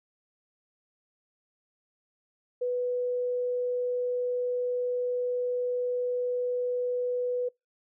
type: tone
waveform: sine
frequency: 493.9 Hz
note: B4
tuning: in tune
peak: -26 dBFS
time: 2.61-7.49 s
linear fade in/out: 10 ms
effects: noise-tail reverb RT60 0.2 s tail -26 dB re dry